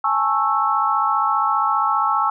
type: chord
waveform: sine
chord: A major seventh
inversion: third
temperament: just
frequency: 825 / 880 / 1100 / 1320 Hz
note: G#5 / A5 / C#6 / E6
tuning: -12 / 0 / -14 / +2 cents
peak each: -23 / -23 / -21 / -20 dBFS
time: 0.04-2.3 s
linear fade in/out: 5 ms
effects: none